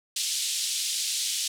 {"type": "band-pass noise", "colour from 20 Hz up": "pink", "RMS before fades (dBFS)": -29, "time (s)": [0.16, 1.48], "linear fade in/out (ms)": 5, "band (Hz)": [3300, 10000], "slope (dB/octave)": 24, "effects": []}